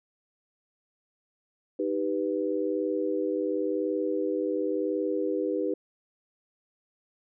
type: chord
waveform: sine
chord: Eb augmented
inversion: none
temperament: equal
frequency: 311.1 / 392 / 493.9 Hz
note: Eb4 / G4 / B4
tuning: 0 / 0 / 0 cents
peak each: -30 dBFS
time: 1.79-5.74 s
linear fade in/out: 5 ms
effects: none